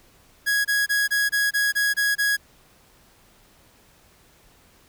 45% pulse tone bursts, 1661.2 Hz, G#6, in tune, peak -19 dBFS, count 9, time 0.46-2.37 s, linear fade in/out 20 ms, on 190 ms, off 25 ms, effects pink hiss -56 dBFS RMS until 4.88 s

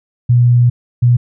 sine tone bursts at uneven times, 121.5 Hz, B2, 28 cents flat, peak -6 dBFS, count 2, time 0.29-0.7 / 1.02-1.17 s, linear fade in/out 10 ms, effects none

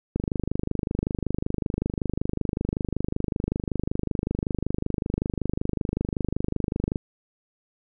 click train, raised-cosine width 3 ms, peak -12 dBFS, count 173, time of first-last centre 0.16-6.958 s, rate 25.3 Hz, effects none

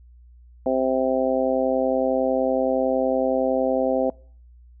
harmonic tone, 130.81 Hz, C3, in tune, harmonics 2 / 3 / 4 / 5 / 6, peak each -25 / -29 / -22 / -25 / -30 dBFS, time 0.66-4.1 s, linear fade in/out 2 ms, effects noise-tail reverb RT60 0.5 s tail -25 dB re dry + added 60 Hz sine -46 dBFS peak until 4.8 s

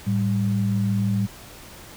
sine tone pair together, 109.62 / 196 Hz, A2 / G3, -6 / 0 cents, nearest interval minor seventh, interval 1006 cents, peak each -22 dBFS, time 0.06-1.27 s, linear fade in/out 20 ms, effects pink hiss -43 dBFS RMS until 1.96 s

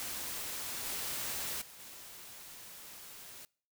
white noise with level steps, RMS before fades -40 / -38 / -53 / -50 dBFS, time 0-3.45 s, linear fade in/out 0 ms, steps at 0.85 / 1.61 / 1.79 s, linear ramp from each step 10 ms, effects noise-tail reverb RT60 0.5 s tail -25 dB re dry

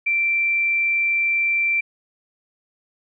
sine tone, 2349 Hz, D7, in tune, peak -17 dBFS, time 0.06-1.81 s, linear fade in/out 10 ms, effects none

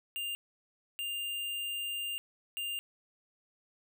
square tone bursts at uneven times, 2800 Hz, F7, 4 cents sharp, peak -35 dBFS, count 3, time 0.16-0.35 / 0.99-2.18 / 2.57-2.79 s, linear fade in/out 0 ms, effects none

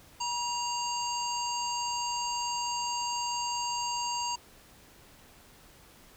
harmonic tone with a mistuned harmonic, 932.3 Hz, A#5, in tune, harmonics 1 / 3 / 5 / 7 / 8, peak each -32 / -39 / -37 / -40 / -41 dBFS, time 0.2-4.36 s, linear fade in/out 10 ms, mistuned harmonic 1, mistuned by +48 cents, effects pink hiss -56 dBFS RMS until 6.16 s

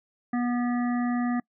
harmonic tone with a mistuned harmonic, 242.9 Hz, B3, 29 cents flat, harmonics 1 / 3 / 5 / 7 / 8, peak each -24 / -34 / -38 / -41 / -42 dBFS, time 0.33-1.4 s, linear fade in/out 5 ms, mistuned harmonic 7, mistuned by +17 cents, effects noise-tail reverb RT60 0.1 s tail -26 dB re dry

